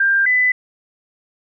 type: tone pair in turn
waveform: sine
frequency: 1591 / 2001 Hz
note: G6 / B6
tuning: +25 / +22 cents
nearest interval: major third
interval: 397 cents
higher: second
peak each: -12 dBFS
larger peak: neither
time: 0-0.26 / 0.26-0.52 s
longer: neither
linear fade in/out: 5 ms
effects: none